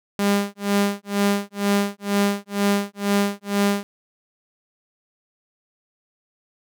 sawtooth tone with tremolo, 201.6 Hz, G3, 49 cents sharp, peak -12 dBFS, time 0.19-3.83 s, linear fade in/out 0 ms, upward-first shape sine, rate 2.1 Hz, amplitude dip 100%, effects none

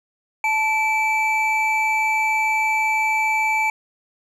triangle tone pair together, 873.7 / 2319 Hz, A5 / D7, -12 / -22 cents, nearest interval octave + perfect fourth, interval 1690 cents, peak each -19 / -18 dBFS, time 0.44-3.7 s, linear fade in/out 2 ms, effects none

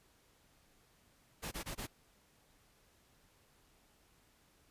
pink noise bursts, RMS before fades -42 dBFS, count 4, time 1.42-1.871 s, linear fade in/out 20 ms, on 97 ms, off 21 ms, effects pink hiss -69 dBFS RMS until 4.7 s + resampled to 32000 Hz

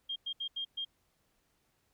sine tone bursts at uneven times, 3214 Hz, G7, 43 cents sharp, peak -34 dBFS, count 5, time 0.09-0.16 / 0.26-0.33 / 0.4-0.48 / 0.56-0.65 / 0.77-0.85 s, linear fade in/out 10 ms, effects pink hiss -75 dBFS RMS until 1.93 s

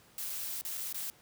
blue noise with dropouts, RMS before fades -38 dBFS, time 0.18-1.1 s, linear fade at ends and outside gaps 0 ms, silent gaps 0.298-0.301 / 0.612-0.65 / 0.772-0.776 / 0.926-0.945 s, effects pink hiss -61 dBFS RMS until 1.21 s + high-pass 80 Hz 12 dB/octave

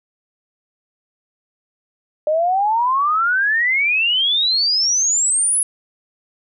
sine exponential sweep, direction up, 598 to 10660 Hz, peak -14 dBFS, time 2.27-5.63 s, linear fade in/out 2 ms, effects none

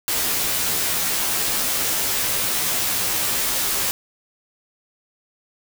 white noise with comb filter, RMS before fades -22 dBFS, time 0.08-3.91 s, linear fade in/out 0 ms, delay 14 ms, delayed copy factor -0.95, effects none

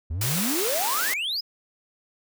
triangle exponential sweep, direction up, 73.42 to 5210 Hz, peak -24 dBFS, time 0.1-1.41 s, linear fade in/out 10 ms
white high-pass noise, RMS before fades -27 dBFS, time 0.21-1.14 s, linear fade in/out 5 ms, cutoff 300 Hz, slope 12 dB/octave
effects none

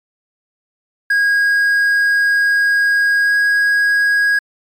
triangle tone with pitch glide, 1639 to 1648.5 Hz, G#6 to G#6, -23 to -13 cents, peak -9 dBFS, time 1.1-4.39 s, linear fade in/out 5 ms, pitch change +10 cents, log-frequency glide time 3.24-3.31 s, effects MP3 96 kbps

